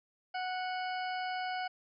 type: harmonic tone with a mistuned harmonic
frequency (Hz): 738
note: F#5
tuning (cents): -5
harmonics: 1 / 2 / 3 / 4 / 6 / 7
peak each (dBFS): -35 / -41 / -45 / -47 / -51 / -52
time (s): 0.34-1.68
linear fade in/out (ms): 10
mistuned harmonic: 7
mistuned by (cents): -60
effects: none